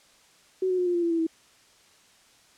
sine tone with pitch steps, 374.6 / 367.1 / 359.8 / 352.6 / 345.5 / 338.6 / 331.8 / 325.2 Hz, F#4 / F#4 / F#4 / F4 / F4 / E4 / E4 / E4, +21 / -14 / -48 / +17 / -19 / +46 / +11 / -23 cents, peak -22 dBFS, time 0.62-1.268 s, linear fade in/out 5 ms, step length 81 ms, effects white hiss -58 dBFS RMS until 2.57 s + low-pass 8000 Hz 12 dB/octave

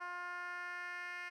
10% pulse tone with band-pass filter sweep, 354.3 Hz, F4, 25 cents sharp, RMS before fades -44 dBFS, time 0-1.3 s, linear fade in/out 20 ms, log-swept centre 1200 to 2100 Hz, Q 2.2, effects none

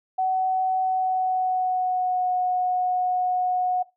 sine tone with pitch glide, 751 to 730.5 Hz, F#5 to F#5, +26 to -22 cents, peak -20 dBFS, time 0.18-3.83 s, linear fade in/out 10 ms, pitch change -48 cents, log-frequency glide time 0.83-2.31 s, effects noise-tail reverb RT60 0.2 s tail -18 dB re dry

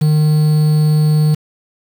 triangle tone with quantisation, 152.8 Hz, D#3, 31 cents flat, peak -7 dBFS, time 0.01-1.35 s, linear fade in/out 10 ms, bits 5, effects none

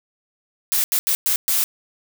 blue noise bursts at uneven times, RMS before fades -19 dBFS, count 5, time 0.72-0.84 / 0.92-0.99 / 1.07-1.15 / 1.26-1.36 / 1.48-1.64 s, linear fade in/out 0 ms, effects none

